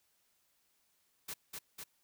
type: noise with echo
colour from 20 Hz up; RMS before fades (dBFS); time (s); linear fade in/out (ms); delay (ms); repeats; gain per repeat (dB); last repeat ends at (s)
white; -42; 1.28-1.34; 10; 250; 2; -2; 1.84
effects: white hiss -75 dBFS RMS until 2.03 s